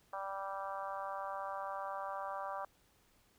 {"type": "harmonic tone", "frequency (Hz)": 195.2, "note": "G3", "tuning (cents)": -7, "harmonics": [3, 4, 5, 6, 7, 8], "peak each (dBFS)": [-45, -44, -45, -44, -51, -53], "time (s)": [0.13, 2.65], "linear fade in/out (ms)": 2, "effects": ["pink hiss -70 dBFS RMS until 3.38 s"]}